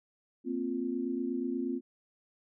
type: chord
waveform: sine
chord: Bb suspended second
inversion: none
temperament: equal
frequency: 233.1 / 261.6 / 349.2 Hz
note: Bb3 / C4 / F4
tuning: 0 / 0 / 0 cents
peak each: -37 / -33 / -36 dBFS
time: 0.44-1.81 s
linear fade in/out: 50 ms
effects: none